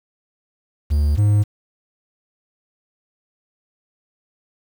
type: tone pair in turn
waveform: triangle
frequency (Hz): 73.42 / 103.83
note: D2 / G#2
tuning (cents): 0 / 0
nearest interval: tritone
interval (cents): 600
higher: second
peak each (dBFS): -12 / -10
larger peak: second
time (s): 0.9-1.17 / 1.17-1.44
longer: neither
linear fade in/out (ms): 20
effects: 7-bit